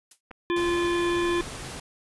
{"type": "noise with exponential decay", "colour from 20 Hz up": "blue", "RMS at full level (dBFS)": -41, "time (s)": [0.11, 0.21], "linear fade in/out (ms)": 5, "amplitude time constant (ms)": 20}
{"type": "clicks", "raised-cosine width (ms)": 0.5, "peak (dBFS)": [-33, -27], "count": 2, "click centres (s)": [0.309, 0.313]}
{"type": "harmonic tone", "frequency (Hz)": 346.6, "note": "F4", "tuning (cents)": -13, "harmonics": [1, 3, 5, 7, 9, 10], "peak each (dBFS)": [-23, -31, -34, -37, -43, -39], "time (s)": [0.5, 1.41], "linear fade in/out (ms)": 0}
{"type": "noise", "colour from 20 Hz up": "pink", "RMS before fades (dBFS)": -37, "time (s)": [0.56, 1.8], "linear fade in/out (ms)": 5}
{"effects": ["resampled to 24000 Hz"]}